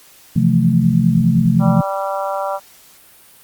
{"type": "chord", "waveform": "sine", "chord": "F major seventh", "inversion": "second", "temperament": "equal", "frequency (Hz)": [130.81, 164.81, 174.61, 220], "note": ["C3", "E3", "F3", "A3"], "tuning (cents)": [0, 0, 0, 0], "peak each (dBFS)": [-17, -17, -15, -16], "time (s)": [0.36, 1.81], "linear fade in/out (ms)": 5}
{"type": "harmonic tone", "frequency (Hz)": 195, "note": "G3", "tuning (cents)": -9, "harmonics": [3, 4, 5, 6, 7], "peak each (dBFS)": [-22, -24, -26, -28, -29], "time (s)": [1.59, 2.6], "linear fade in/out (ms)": 50}
{"effects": ["white hiss -46 dBFS RMS until 3.43 s", "Opus 48 kbps"]}